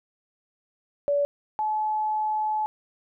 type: tone pair in turn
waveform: sine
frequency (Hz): 573 / 858.5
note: D5 / A5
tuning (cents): -43 / -43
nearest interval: perfect fifth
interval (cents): 700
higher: second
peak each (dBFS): -20 / -23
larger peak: first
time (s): 1.08-1.25 / 1.59-2.66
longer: second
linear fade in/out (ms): 0
effects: none